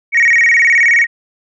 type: tone with vibrato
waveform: sine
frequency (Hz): 2047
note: C7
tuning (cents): -38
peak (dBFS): -5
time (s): 0.12-1.07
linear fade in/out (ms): 50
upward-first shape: square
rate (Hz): 19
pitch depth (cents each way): 150
effects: tanh soft clip ceiling -4 dBFS